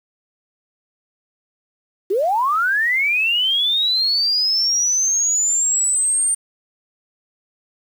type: linear sweep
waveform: sine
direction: up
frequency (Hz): 354.4 to 8870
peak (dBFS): -15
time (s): 2.1-6.35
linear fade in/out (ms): 10
effects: 7-bit